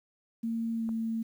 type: tone with pitch glide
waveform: sine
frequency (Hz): 228.3 to 225.5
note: A#3 to A3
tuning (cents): -36 to +43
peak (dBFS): -29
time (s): 0.43-1.23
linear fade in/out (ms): 10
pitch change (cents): -21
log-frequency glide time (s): 0.75-0.85
type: click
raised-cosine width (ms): 1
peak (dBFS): -32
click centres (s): 0.891
effects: 10-bit